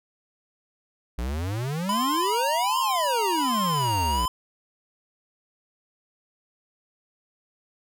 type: exponential two-way sweep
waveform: square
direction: up then down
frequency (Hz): 56 to 987.8 to 56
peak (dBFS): -27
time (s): 1.18-4.26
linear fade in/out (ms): 5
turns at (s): 2.79
type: tone with vibrato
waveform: square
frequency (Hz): 987.8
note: B5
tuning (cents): 0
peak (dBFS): -24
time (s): 1.89-4.28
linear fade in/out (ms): 2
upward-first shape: sine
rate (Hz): 1.3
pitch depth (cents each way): 110
effects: none